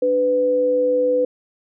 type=tone pair together; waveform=sine; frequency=293.6 / 500 Hz; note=D4 / B4; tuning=0 / +21 cents; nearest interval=major sixth; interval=921 cents; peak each=-26 / -15 dBFS; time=0.02-1.25 s; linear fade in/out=5 ms; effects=none